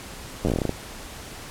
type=slowing click train; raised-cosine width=2 ms; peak=-10 dBFS; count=12; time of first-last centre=0.45-0.693 s; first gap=10 ms; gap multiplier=1.15; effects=pink hiss -39 dBFS RMS until 1.5 s + low-pass 12000 Hz 12 dB/octave